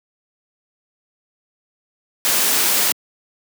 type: noise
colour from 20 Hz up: white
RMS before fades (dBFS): -17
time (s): 2.25-2.92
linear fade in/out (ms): 0
effects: high-pass 200 Hz 12 dB/octave